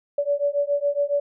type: beating tone pair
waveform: sine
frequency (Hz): 570 / 577.2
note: C#5 / D5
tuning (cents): +48 / -30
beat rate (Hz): 7.2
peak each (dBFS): -23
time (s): 0.18-1.2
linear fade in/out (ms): 5
effects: none